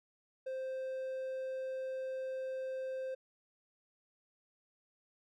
triangle tone, 523.3 Hz, C5, in tune, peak -35 dBFS, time 0.46-3.15 s, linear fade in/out 10 ms, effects none

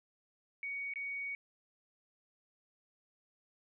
sine tone with dropouts, 2240 Hz, C#7, 18 cents sharp, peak -37 dBFS, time 0.63-1.35 s, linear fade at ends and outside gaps 1 ms, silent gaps 0.937-0.958 s, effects none

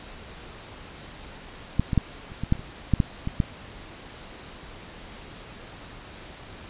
clicks, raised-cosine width 5 ms, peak -7 / -12 / -6 / -28 / -16 / -7 / -28 / -26 / -6 / -7 / -15 / -8 dBFS, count 12, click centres 1.796 / 1.932 / 1.977 / 2.319 / 2.436 / 2.524 / 2.554 / 2.594 / 2.937 / 3.002 / 3.274 / 3.402 s, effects pink hiss -43 dBFS RMS until 6.69 s + resampled to 8000 Hz

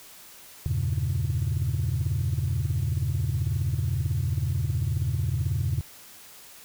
sine chord, E diminished seventh, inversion none, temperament equal, 82.41 / 98 / 116.54 / 138.59 Hz, E2 / G2 / Bb2 / Db3, 0 / 0 / 0 / 0 cents, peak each -28 dBFS, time 0.66-5.81 s, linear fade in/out 0 ms, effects tanh soft clip ceiling -18 dBFS + white hiss -48 dBFS RMS until 6.64 s

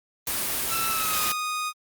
white noise, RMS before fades -27 dBFS, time 0.27-1.32 s, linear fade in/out 2 ms
sawtooth tone with pitch glide, 1329 to 1240 Hz, E6 to D#6, +14 to -6 cents, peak -23 dBFS, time 0.68-1.73 s, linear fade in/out 50 ms, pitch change -120 cents, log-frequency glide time 0.87-1.23 s
effects Opus 24 kbps

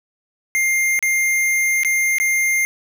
square tone with dropouts, 2110 Hz, C7, 14 cents sharp, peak -16 dBFS, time 0.55-2.65 s, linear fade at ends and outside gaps 0 ms, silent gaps 0.991-1.026 / 1.834-1.848 / 2.184-2.2 s, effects none

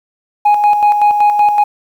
sine tone with tremolo, 830.6 Hz, G#5, in tune, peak -3 dBFS, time 0.45-1.64 s, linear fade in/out 10 ms, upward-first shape square, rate 5.3 Hz, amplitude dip 55%, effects tanh soft clip ceiling -5 dBFS + 7-bit

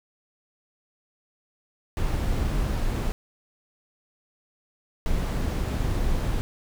brown noise bursts at uneven times, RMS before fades -25 dBFS, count 2, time 1.97-3.12 / 5.06-6.41 s, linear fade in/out 0 ms, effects none

